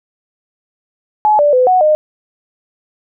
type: tone with pitch steps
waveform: sine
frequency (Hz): 850 / 586 / 506 / 738 / 612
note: G#5 / D5 / B4 / F#5 / D#5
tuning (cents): +40 / -4 / +42 / -5 / -29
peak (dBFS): -7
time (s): 1.25-1.95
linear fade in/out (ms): 0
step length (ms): 140
effects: none